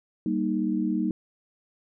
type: chord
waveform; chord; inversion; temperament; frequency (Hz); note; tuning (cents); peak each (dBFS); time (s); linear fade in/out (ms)
sine; Eb major; first; just; 194.45 / 233.3 / 311.1; G3 / Bb3 / Eb4; -14 / +2 / 0; -28 / -28 / -27; 0.26-1.11; 2
effects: none